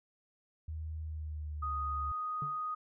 sine tone with pitch glide, 78.8 to 73.52 Hz, D#2 to D2, +23 to +2 cents, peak -37 dBFS, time 0.68-2.12 s, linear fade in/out 5 ms, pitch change -121 cents, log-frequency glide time 1.01-1.79 s
sine tone, 1244.5 Hz, D#6, in tune, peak -34 dBFS, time 1.62-2.75 s, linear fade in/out 10 ms
triangle tone with exponential decay, 144.6 Hz, D3, 27 cents flat, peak -34 dBFS, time 2.42-2.61 s, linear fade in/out 2 ms, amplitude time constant 40 ms
effects none

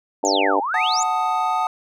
harmonic tone, 98 Hz, G2, in tune, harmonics 3 / 4 / 5 / 6 / 7 / 8 / 9, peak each -25 / -25 / -25 / -25 / -25 / -25 / -25 dBFS, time 0.23-0.6 s, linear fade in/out 5 ms
sine exponential two-way sweep, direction down then up, 7320 to 771 to 7320 Hz, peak -21 dBFS, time 0.25-1.03 s, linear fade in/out 0 ms, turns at 0.6 s
triangle chord, D# diminished, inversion first, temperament equal, 740 / 880 / 1244.5 Hz, F#5 / A5 / D#6, 0 / 0 / 0 cents, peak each -21 dBFS, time 0.74-1.67 s, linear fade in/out 2 ms
effects none

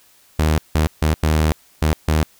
sawtooth tone bursts at uneven times, 77.78 Hz, D#2, in tune, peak -10 dBFS, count 6, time 0.39-0.58 / 0.75-0.87 / 1.02-1.14 / 1.23-1.52 / 1.82-1.93 / 2.08-2.23 s, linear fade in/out 0 ms, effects white hiss -53 dBFS RMS until 2.39 s

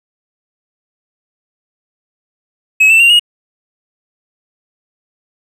triangle tone with pitch steps, 2565 / 2665 / 2768 / 2876 Hz, E7 / E7 / F7 / F#7, -48 / +18 / -16 / -50 cents, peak -3 dBFS, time 2.8-3.196 s, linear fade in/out 10 ms, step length 99 ms, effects none

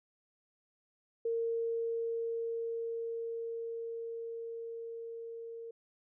sine tone with level ramp, 460 Hz, A#4, 23 cents flat, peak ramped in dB -30 to -42 dBFS, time 1.25-5.71 s, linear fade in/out 5 ms, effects none

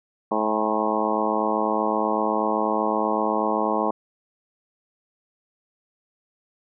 harmonic tone with a mistuned harmonic, 108 Hz, A2, 32 cents flat, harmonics 2 / 3 / 4 / 5 / 6 / 7 / 8 / 9 / 10, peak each -29 / -29 / -29 / -29 / -29 / -29 / -29 / -29 / -29 dBFS, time 0.31-3.91 s, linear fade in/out 5 ms, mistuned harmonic 7, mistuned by +52 cents, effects none

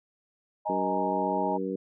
sine chord, D# suspended fourth, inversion none, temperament equal, 622.3 / 830.6 / 932.3 Hz, D#5 / G#5 / A#5, 0 / 0 / 0 cents, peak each -32 / -30 / -32 dBFS, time 0.65-1.58 s, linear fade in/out 20 ms
harmonic tone, 95.1 Hz, F#2, 48 cents sharp, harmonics 2 / 3 / 4 / 5, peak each -34 / -34 / -34 / -34 dBFS, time 0.69-1.76 s, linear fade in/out 5 ms
effects none

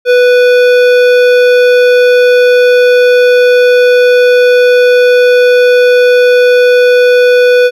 triangle tone with hard clipping, 493.9 Hz, B4, in tune, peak -5 dBFS, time 0.05-7.71 s, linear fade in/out 50 ms, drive 18 dB, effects none

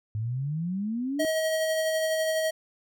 sine exponential sweep, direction up, 104.2 to 311.1 Hz, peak -27 dBFS, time 0.15-1.25 s, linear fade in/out 0 ms
square tone with tremolo, 636 Hz, D#5, 38 cents sharp, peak -24 dBFS, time 1.19-2.51 s, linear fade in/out 10 ms, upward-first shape sine, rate 12 Hz, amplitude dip 25%
effects none

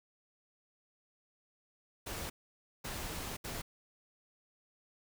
pink noise bursts at uneven times, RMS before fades -41 dBFS, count 3, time 2.06-2.3 / 2.84-3.37 / 3.44-3.62 s, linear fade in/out 10 ms, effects none

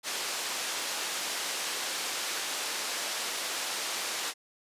white band-pass noise, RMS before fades -34 dBFS, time 0.03-4.34 s, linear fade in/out 50 ms, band 370 to 6800 Hz, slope 12 dB/octave, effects resampled to 32000 Hz

